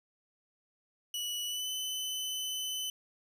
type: tone with pitch glide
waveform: sawtooth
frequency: 2942 to 3025 Hz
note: F#7 to F#7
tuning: -11 to +38 cents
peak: -31 dBFS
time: 1.14-2.9 s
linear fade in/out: 2 ms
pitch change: +49 cents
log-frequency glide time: 1.46-1.69 s
effects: none